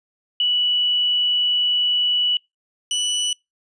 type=tone pair in turn; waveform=sine / sawtooth; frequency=2950 / 2962 Hz; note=F#7 / F#7; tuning=-6 / +1 cents; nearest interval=unison; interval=7 cents; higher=second; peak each=-16 dBFS; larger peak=neither; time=0.4-2.37 / 2.91-3.33 s; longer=first; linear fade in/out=2 ms; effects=noise-tail reverb RT60 0.2 s tail -26 dB re dry + resampled to 22050 Hz